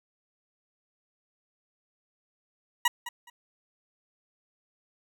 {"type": "tone with echo", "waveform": "20% pulse", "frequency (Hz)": 960, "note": "B5", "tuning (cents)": -49, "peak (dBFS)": -15, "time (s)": [2.85, 2.88], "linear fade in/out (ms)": 5, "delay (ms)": 210, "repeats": 2, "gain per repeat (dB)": -14, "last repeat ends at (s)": 3.3, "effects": []}